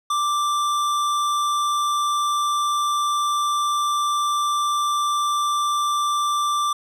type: tone with hard clipping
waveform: sine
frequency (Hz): 1177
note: D6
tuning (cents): +3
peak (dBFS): -21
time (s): 0.1-6.73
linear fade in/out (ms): 5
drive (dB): 15
effects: none